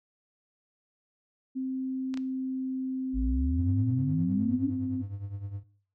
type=tone with pitch glide; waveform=sine; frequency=261.6 to 259.5 Hz; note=C4 to C4; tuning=0 to -14 cents; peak=-29 dBFS; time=1.55-5.03 s; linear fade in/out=20 ms; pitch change=-14 cents; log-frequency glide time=2.05-4.46 s
type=clicks; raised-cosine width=0.2 ms; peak=-24 dBFS; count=2; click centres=2.141 / 2.174 s
type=exponential sweep; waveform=sine; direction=up; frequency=50 to 298.5 Hz; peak=-26 dBFS; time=3.13-4.72 s; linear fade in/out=50 ms
type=tone with tremolo; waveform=triangle; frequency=100 Hz; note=G2; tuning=35 cents sharp; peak=-29 dBFS; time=3.57-5.64 s; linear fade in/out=50 ms; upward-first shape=triangle; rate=9.7 Hz; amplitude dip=75%
effects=noise-tail reverb RT60 0.5 s tail -18 dB re dry